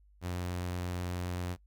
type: tone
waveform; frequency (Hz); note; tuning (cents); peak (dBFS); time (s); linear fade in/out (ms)
sawtooth; 89.2; F2; +37; -30; 0.21-1.57; 50
effects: noise-tail reverb RT60 0.1 s tail -22 dB re dry + added 50 Hz sine -59 dBFS peak until 1.66 s